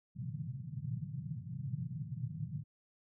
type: band-pass noise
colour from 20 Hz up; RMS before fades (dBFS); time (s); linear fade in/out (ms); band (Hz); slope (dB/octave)
white; -41; 0.15-2.64; 20; 110 to 160; 48
effects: none